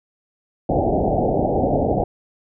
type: low-pass noise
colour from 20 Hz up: white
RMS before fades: -19 dBFS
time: 0.69-2.04 s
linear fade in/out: 5 ms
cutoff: 790 Hz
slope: 96 dB/octave
effects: none